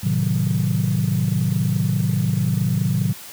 sine chord, A diminished seventh, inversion none, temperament equal, 110 / 130.81 / 155.56 / 185 Hz, A2 / C3 / Eb3 / Gb3, 0 / 0 / 0 / 0 cents, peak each -22 dBFS, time 0.03-3.13 s, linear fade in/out 10 ms, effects tanh soft clip ceiling -10 dBFS + white hiss -38 dBFS RMS until 3.32 s

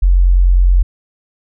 sine tone, 44.81 Hz, F1, 45 cents sharp, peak -6 dBFS, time 0.02-0.83 s, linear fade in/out 10 ms, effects none

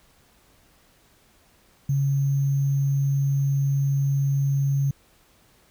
sine tone with sample-and-hold, 138.59 Hz, C#3, in tune, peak -19 dBFS, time 1.89-4.91 s, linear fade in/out 5 ms, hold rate 6300 Hz, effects pink hiss -59 dBFS RMS until 5.7 s

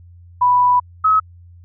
sine tone pair in turn, 987.8 / 1281.2 Hz, B5 / E6, 0 / -50 cents, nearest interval perfect fourth, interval 450 cents, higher second, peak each -10 dBFS, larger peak neither, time 0.41-0.8 / 1.04-1.2 s, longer first, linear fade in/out 10 ms, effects added 87 Hz sine -40 dBFS peak until 1.64 s

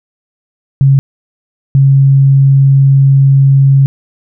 sine tone bursts at uneven times, 136.8 Hz, C#3, 23 cents flat, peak -3 dBFS, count 2, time 0.81-0.99 / 1.75-3.86 s, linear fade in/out 0 ms, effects none

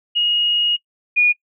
sine tone pair in turn, 2876 / 2446 Hz, F#7 / D#7, -50 / -30 cents, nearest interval minor third, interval 280 cents, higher first, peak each -14 / -10 dBFS, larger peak second, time 0.15-0.77 / 1.16-1.33 s, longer first, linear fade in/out 20 ms, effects noise-tail reverb RT60 0.1 s tail -23 dB re dry

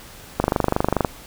click train, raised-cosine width 1 ms, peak -3 dBFS, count 17, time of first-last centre 0.4-1.048 s, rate 24.7 Hz, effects pink hiss -42 dBFS RMS until 1.26 s

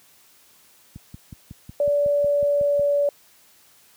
click train, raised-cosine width 5 ms, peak -24 dBFS, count 11, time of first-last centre 0.96-2.795 s, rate 5.45 Hz
sine tone with pitch glide, 578 to 574 Hz, D5 to D5, -28 to -40 cents, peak -17 dBFS, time 1.8-3.09 s, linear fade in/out 2 ms, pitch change -12 cents, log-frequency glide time 1.9-2.92 s
effects white hiss -55 dBFS RMS until 3.96 s + high-pass 60 Hz 12 dB/octave

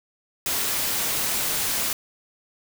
white noise, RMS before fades -25 dBFS, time 0.46-1.93 s, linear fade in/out 2 ms, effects none

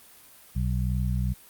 harmonic tone, 62.3 Hz, B1, 16 cents sharp, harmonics 1 / 2 / 3, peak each -26 / -28 / -32 dBFS, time 0.55-1.34 s, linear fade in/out 20 ms, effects white hiss -52 dBFS RMS until 1.49 s + Opus 32 kbps

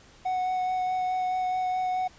triangle tone with vibrato, 739 Hz, F#5, 2 cents flat, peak -23 dBFS, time 0.25-2.08 s, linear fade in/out 10 ms, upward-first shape sine, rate 4.7 Hz, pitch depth 10 cents each way, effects pink hiss -54 dBFS RMS until 2.18 s + resampled to 16000 Hz

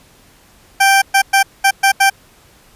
20% pulse tone bursts at uneven times, 784 Hz, G5, in tune, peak -3 dBFS, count 6, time 0.8-1.02 / 1.14-1.22 / 1.33-1.43 / 1.64-1.71 / 1.83-1.92 / 2-2.1 s, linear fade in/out 10 ms, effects pink hiss -48 dBFS RMS until 2.75 s + resampled to 32000 Hz

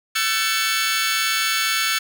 20% pulse tone cluster, 1335 / 1522 / 1754 / 2231 / 3276 Hz, E6 / F#6 / A6 / C#7 / G#7, +22 / +48 / -6 / +11 / -24 cents, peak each -19 / -22 / -21 / -19 / -25 dBFS, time 0.15-1.99 s, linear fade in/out 10 ms, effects none

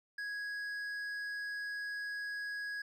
sine tone with hard clipping, 1661.2 Hz, G#6, in tune, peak -39 dBFS, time 0.18-2.82 s, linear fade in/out 5 ms, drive 6 dB, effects none

